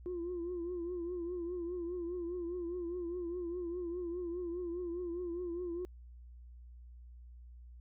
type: tone with vibrato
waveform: sine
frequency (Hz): 349.2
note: F4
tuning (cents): 0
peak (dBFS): -35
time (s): 0.06-5.85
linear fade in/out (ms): 0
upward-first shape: triangle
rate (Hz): 4.9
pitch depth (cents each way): 82
effects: tanh soft clip ceiling -33 dBFS + added 60 Hz sine -50 dBFS peak until 7.8 s